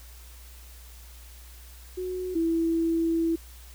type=tone pair in turn; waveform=sine; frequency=366.7 / 330 Hz; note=F#4 / E4; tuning=-15 / +2 cents; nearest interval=major second; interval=183 cents; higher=first; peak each=-29 / -22 dBFS; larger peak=second; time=1.97-2.35 / 2.35-3.36 s; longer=second; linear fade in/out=10 ms; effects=added 60 Hz sine -45 dBFS peak until 3.74 s + white hiss -52 dBFS RMS until 3.74 s